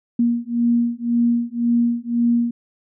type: beating tone pair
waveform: sine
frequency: 235.7 / 237.6 Hz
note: A#3 / A#3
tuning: +19 / +33 cents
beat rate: 1.9 Hz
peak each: -19 dBFS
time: 0.19-2.51 s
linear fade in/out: 5 ms
effects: none